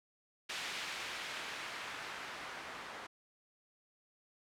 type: noise with low-pass filter sweep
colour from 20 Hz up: blue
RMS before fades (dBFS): -44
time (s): 0.49-3.07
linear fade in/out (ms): 10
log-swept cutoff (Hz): 2800 to 1300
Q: 0.86
effects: none

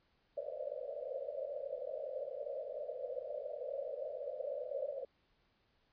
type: band-pass noise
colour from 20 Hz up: pink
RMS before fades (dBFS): -42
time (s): 0.37-5.05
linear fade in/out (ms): 2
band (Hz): 500 to 620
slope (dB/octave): 96
effects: pink hiss -75 dBFS RMS until 5.92 s + resampled to 11025 Hz

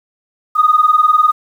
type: tone pair together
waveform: sine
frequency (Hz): 1227 / 1247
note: D#6 / D#6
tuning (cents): -25 / +3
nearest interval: unison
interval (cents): 28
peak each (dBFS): -10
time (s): 0.55-1.32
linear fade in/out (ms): 20
effects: tanh soft clip ceiling -1 dBFS + 7-bit

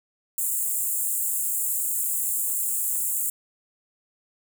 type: high-pass noise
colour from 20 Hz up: pink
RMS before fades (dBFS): -26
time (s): 0.38-3.3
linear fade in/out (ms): 2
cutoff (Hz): 7200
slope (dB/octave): 96
effects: none

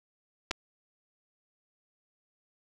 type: clicks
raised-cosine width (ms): 0.2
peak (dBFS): -14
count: 2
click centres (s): 0.51 / 0.513
effects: none

